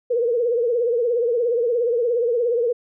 sine tone with vibrato, 474.8 Hz, A#4, 32 cents sharp, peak -17 dBFS, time 0.1-2.73 s, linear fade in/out 10 ms, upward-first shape triangle, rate 17 Hz, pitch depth 110 cents each way, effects none

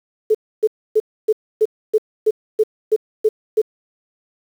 sine tone bursts, 432.8 Hz, A4, 29 cents flat, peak -10 dBFS, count 11, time 0.3-3.617 s, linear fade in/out 10 ms, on 47 ms, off 280 ms, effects 7-bit

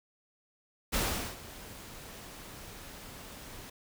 pink noise with ADSR envelope, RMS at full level -29 dBFS, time 0.92-3.7 s, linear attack 24 ms, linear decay 410 ms, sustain -18 dB, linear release 6 ms, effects none

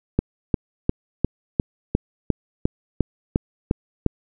click train, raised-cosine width 3 ms, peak -4 dBFS, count 12, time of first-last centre 0.19-4.063 s, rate 2.84 Hz, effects none

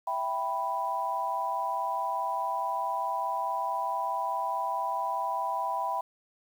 sine chord, E minor, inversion none, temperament equal, 659.3 / 784 / 987.8 Hz, E5 / G5 / B5, 0 / 0 / 0 cents, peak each -36 / -33 / -30 dBFS, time 0.07-6.01 s, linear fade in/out 5 ms, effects 9-bit

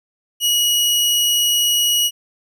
sawtooth tone, 2908 Hz, F#7, 31 cents flat, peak -11 dBFS, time 0.4-2.11 s, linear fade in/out 50 ms, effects none

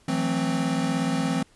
square chord, F# half-diminished seventh, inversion third, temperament equal with one note detuned, 164.81 / 181.82 / 220 / 261.6 Hz, E3 / F#3 / A3 / C4, 0 / -30 / 0 / 0 cents, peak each -29 / -31 / -32 / -27 dBFS, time 0.08-1.43 s, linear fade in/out 5 ms, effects pink hiss -59 dBFS RMS until 1.55 s + resampled to 24000 Hz

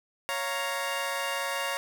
15% pulse chord, Bb minor, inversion first, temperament equal, 554.4 / 698.5 / 932.3 Hz, Db5 / F5 / Bb5, 0 / 0 / 0 cents, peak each -26 / -30 / -27 dBFS, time 0.29-1.77 s, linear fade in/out 0 ms, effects none

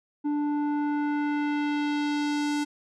square tone with low-pass filter sweep, 293.7 Hz, D4, in tune, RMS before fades -27 dBFS, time 0.24-2.65 s, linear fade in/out 20 ms, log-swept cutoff 630 to 7900 Hz, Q 1.1, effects none

